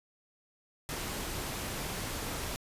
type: noise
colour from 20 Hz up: pink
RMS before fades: -37 dBFS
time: 0.89-2.56 s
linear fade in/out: 0 ms
effects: resampled to 32000 Hz